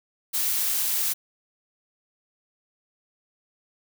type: noise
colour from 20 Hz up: blue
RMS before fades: -25 dBFS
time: 0.33-1.14 s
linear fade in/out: 20 ms
effects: none